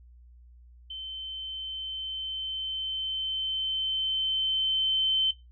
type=tone with level ramp; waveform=sine; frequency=3082 Hz; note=G7; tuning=30 cents flat; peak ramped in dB=-35 to -21 dBFS; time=0.9-5.31 s; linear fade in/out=5 ms; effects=noise-tail reverb RT60 0.2 s tail -17 dB re dry + added 60 Hz sine -50 dBFS peak until 5.51 s